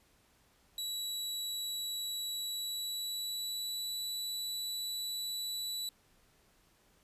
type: tone with pitch glide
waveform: sawtooth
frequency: 3917 to 3947 Hz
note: B7 to B7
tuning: -15 to -2 cents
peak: -33 dBFS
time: 0.78-5.89 s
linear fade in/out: 2 ms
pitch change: +13 cents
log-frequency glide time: 2.33-3.97 s
effects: pink hiss -68 dBFS RMS until 7.03 s + resampled to 32000 Hz